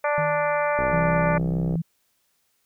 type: harmonic tone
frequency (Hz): 293.7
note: D4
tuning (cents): 0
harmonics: 2 / 3 / 4 / 5 / 6 / 7 / 8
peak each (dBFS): -23 / -27 / -29 / -31 / -33 / -34 / -35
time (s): 0.04-1.38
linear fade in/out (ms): 5
type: tone with exponential decay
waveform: triangle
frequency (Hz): 155.56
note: D#3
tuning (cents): 0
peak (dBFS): -24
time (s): 0.18-1.01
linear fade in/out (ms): 0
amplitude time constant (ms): 180
type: click train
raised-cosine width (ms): 2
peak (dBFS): -17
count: 63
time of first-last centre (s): 0.79-1.756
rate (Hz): 64.2
type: tone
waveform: sine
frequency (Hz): 165.1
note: E3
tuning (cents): +3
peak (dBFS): -22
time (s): 0.92-1.82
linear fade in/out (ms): 10
effects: white hiss -69 dBFS RMS until 2.65 s